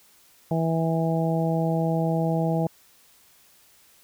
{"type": "harmonic tone", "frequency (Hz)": 163.4, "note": "E3", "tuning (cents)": -15, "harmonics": [1, 2, 3, 4, 5], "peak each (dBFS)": [-23, -30, -30, -29, -32], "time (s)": [0.51, 2.67], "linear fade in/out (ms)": 2, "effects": ["white hiss -57 dBFS RMS until 4.03 s"]}